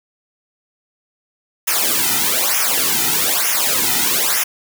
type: noise with flanger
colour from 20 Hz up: white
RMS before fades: -17 dBFS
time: 1.67-4.44 s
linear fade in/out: 10 ms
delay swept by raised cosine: 0.23 to 1.83 ms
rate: 1.1 Hz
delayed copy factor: -0.95
effects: none